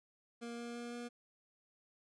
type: tone with pitch steps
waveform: 25% pulse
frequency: 235.3 / 236.8 / 238.3 / 239.8 Hz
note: A#3 / A#3 / A#3 / A#3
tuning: +16 / +27 / +38 / +49 cents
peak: -39 dBFS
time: 0.41-1.09 s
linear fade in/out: 20 ms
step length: 170 ms
effects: resampled to 22050 Hz + 13-bit